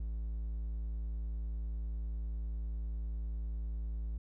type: tone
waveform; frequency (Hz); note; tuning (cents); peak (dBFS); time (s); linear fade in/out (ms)
triangle; 55; A1; 0; -33; 0-4.18; 5
effects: none